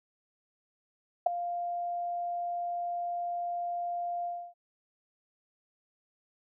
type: tone with ADSR envelope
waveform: sine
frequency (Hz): 698.5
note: F5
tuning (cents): 0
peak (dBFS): -16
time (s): 1.26-4.54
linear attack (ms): 7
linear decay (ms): 6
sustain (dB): -15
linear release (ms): 290
effects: none